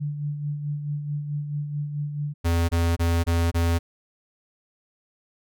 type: tone with tremolo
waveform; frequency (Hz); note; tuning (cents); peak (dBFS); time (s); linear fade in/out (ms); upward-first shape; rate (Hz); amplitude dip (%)
sine; 146.7; D3; -2; -24; 0-2.34; 20; sine; 4.6; 50
type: tone bursts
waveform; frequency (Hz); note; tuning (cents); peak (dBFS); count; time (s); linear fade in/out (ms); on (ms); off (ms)
square; 84.4; E2; +41; -20; 5; 2.44-3.79; 20; 250; 25
effects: none